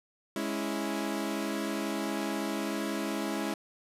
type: chord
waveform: sawtooth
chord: C# minor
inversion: second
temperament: equal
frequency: 207.7 / 277.2 / 329.6 Hz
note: G#3 / C#4 / E4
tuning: 0 / 0 / 0 cents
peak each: -31 / -32 / -31 dBFS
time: 0.36-3.54 s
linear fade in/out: 2 ms
effects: resampled to 32000 Hz + 10-bit